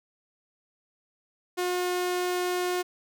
sawtooth tone, 359.6 Hz, F#4, 49 cents flat, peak -22 dBFS, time 1.57-2.83 s, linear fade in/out 20 ms, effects none

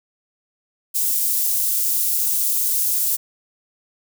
white high-pass noise, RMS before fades -20 dBFS, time 0.94-3.17 s, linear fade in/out 20 ms, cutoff 8800 Hz, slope 12 dB/octave, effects none

